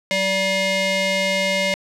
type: ring-modulated tone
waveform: sawtooth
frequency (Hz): 770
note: G5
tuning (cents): -31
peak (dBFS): -11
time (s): 0.11-1.74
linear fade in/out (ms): 0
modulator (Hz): 1350
effects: low-pass 7000 Hz 12 dB/octave + 8-bit